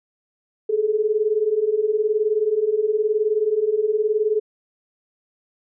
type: beating tone pair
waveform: sine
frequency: 415.3 / 434.3 Hz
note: G#4 / A4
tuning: 0 / -23 cents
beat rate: 19 Hz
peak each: -22 / -19 dBFS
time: 0.69-4.4 s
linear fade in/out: 10 ms
effects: none